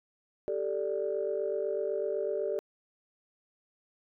sine chord, G suspended second, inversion none, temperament equal, 392 / 440 / 587.3 Hz, G4 / A4 / D5, 0 / 0 / 0 cents, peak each -33 dBFS, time 0.48-2.59 s, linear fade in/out 0 ms, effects tanh soft clip ceiling -20 dBFS

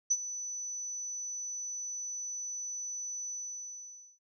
sine tone with ADSR envelope, 5980 Hz, F#8, 17 cents sharp, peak -22 dBFS, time 0.1-4.19 s, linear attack 13 ms, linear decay 49 ms, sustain -14 dB, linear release 880 ms, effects none

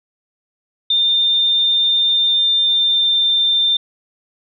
sine tone with pitch glide, 3608 to 3587 Hz, A7 to A7, +43 to +33 cents, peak -12 dBFS, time 0.9-3.77 s, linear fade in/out 5 ms, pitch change -10 cents, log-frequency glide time 2.06-3.26 s, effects none

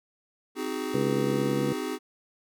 square chord, Ab dominant seventh, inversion first, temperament just, 259.6 / 311.5 / 373.8 / 415.3 Hz, C4 / Eb4 / Gb4 / Ab4, -13 / +2 / +18 / 0 cents, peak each -36 dBFS, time 0.55-1.99 s, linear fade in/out 50 ms
harmonic tone, 69.3 Hz, C#2, in tune, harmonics 2 / 3 / 4 / 5 / 6 / 7, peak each -31 / -31 / -32 / -33 / -34 / -31 dBFS, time 0.94-1.73 s, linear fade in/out 5 ms
effects none

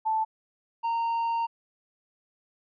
sine / triangle tone pair in turn, 879 / 923.5 Hz, A5 / A#5, -2 / -16 cents, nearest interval minor second, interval 86 cents, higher second, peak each -23 / -23 dBFS, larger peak neither, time 0.05-0.25 / 0.83-1.47 s, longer second, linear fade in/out 20 ms, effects resampled to 11025 Hz

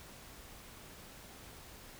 silence, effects pink hiss -53 dBFS RMS until 1.99 s

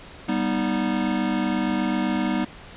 square chord, G augmented, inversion none, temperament equal with one note detuned, 196 / 244.1 / 311.1 Hz, G3 / B3 / D#4, 0 / -20 / 0 cents, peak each -27 / -26 / -27 dBFS, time 0.28-2.45 s, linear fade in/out 10 ms, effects pink hiss -43 dBFS RMS until 2.76 s + resampled to 8000 Hz

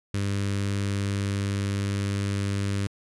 sawtooth tone with notch filter, 99.7 Hz, G2, 30 cents sharp, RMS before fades -27 dBFS, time 0.14-2.87 s, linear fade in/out 0 ms, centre 770 Hz, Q 0.87, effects resampled to 24000 Hz

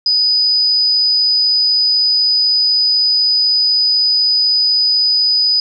sine tone, 4978 Hz, D#8, in tune, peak -10 dBFS, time 0.06-5.6 s, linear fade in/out 2 ms, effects none

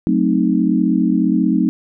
sine chord, F# diminished seventh, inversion none, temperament equal, 185 / 220 / 261.6 / 311.1 Hz, F#3 / A3 / C4 / Eb4, 0 / 0 / 0 / 0 cents, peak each -18 dBFS, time 0.07-1.69 s, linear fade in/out 0 ms, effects none

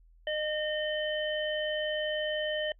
harmonic tone, 611 Hz, D#5, 32 cents flat, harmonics 1 / 3 / 5, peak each -31 / -36 / -36 dBFS, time 0.27-2.72 s, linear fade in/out 2 ms, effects noise-tail reverb RT60 0.1 s tail -26 dB re dry + added 41 Hz sine -56 dBFS peak until 2.79 s

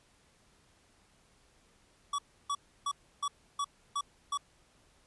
square tone bursts, 1139 Hz, C#6, 47 cents sharp, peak -31 dBFS, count 7, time 2.13-4.375 s, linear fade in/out 5 ms, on 55 ms, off 310 ms, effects pink hiss -66 dBFS RMS until 5.06 s + resampled to 24000 Hz

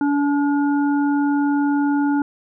harmonic tone, 286.6 Hz, D4, 42 cents flat, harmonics 1 / 3 / 5, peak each -16 / -26 / -30 dBFS, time 0.01-2.22 s, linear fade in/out 2 ms, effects none

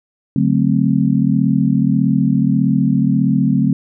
sine chord, D dominant seventh, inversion none, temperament equal with one note detuned, 143.31 / 185 / 220 / 261.6 Hz, D3 / F#3 / A3 / C4, -42 / 0 / 0 / 0 cents, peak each -17 dBFS, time 0.36-3.73 s, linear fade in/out 2 ms, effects none

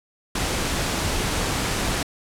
pink noise, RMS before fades -24 dBFS, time 0.35-2.03 s, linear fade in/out 5 ms, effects low-pass 10000 Hz 12 dB/octave

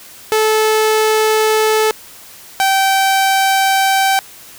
sawtooth tone pair in turn, 434.8 / 774.7 Hz, A4 / G5, -21 / -21 cents, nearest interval minor seventh, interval 1000 cents, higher second, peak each -7 dBFS, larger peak neither, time 0.32-1.91 / 2.6-4.19 s, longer neither, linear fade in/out 0 ms, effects white hiss -38 dBFS RMS until 4.58 s

